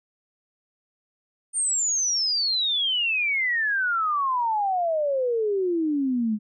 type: exponential sweep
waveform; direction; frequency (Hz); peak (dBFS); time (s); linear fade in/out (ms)
sine; down; 9010 to 206.5; -21; 1.53-6.39; 50
effects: none